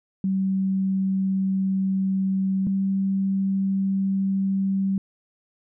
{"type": "tone pair in turn", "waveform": "sine", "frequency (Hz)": [191.6, 193.83], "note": ["G3", "G3"], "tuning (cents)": [-39, -19], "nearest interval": "unison", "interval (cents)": 20, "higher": "second", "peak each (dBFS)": -20, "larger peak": "neither", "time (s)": [[0.24, 2.67], [2.67, 4.98]], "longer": "first", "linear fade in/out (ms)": 2, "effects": []}